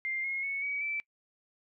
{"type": "tone with pitch steps", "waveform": "sine", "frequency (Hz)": [2103, 2156, 2210, 2266, 2323], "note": ["C7", "C#7", "C#7", "C#7", "D7"], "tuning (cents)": [8, -49, -6, 37, -20], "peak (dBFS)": -31, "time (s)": [0.05, 1], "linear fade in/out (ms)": 0, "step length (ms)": 190, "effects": ["noise-tail reverb RT60 0.1 s tail -24 dB re dry"]}